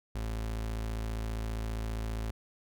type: tone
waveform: 35% pulse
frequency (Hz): 55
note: A1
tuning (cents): 0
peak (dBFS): -31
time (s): 0.15-2.31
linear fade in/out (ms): 5
effects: none